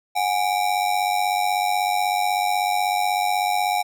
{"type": "ring-modulated tone", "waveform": "square", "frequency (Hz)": 774, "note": "G5", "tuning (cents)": -22, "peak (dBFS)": -17, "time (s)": [0.15, 3.83], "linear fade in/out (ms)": 20, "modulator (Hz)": 48.1, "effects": []}